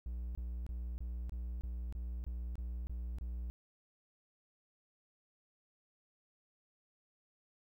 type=tone bursts; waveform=triangle; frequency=59.8 Hz; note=A#1; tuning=45 cents sharp; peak=-36 dBFS; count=11; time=0.06-3.5 s; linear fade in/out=0 ms; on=290 ms; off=25 ms; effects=13-bit